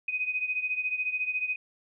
sine beating tone pair, 2500 / 2514 Hz, D#7 / D#7, +8 / +17 cents, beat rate 14 Hz, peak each -29 / -33 dBFS, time 0.08-1.56 s, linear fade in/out 5 ms, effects none

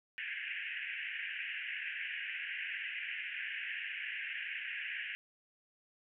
pink band-pass noise, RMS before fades -41 dBFS, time 0.18-5.15 s, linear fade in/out 0 ms, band 1600 to 2900 Hz, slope 96 dB/octave, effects none

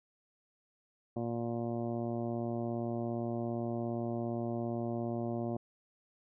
harmonic tone, 117.4 Hz, A#2, 13 cents sharp, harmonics 1 / 2 / 3 / 4 / 5 / 6 / 7 / 8 / 9, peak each -39 / -37 / -39 / -49 / -42 / -44 / -55 / -57 / -57 dBFS, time 1.16-5.57 s, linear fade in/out 5 ms, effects none

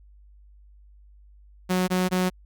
sawtooth tone bursts, 183.4 Hz, F#3, 15 cents flat, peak -17 dBFS, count 3, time 1.69-2.3 s, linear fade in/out 20 ms, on 190 ms, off 20 ms, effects added 50 Hz sine -49 dBFS peak until 2.45 s

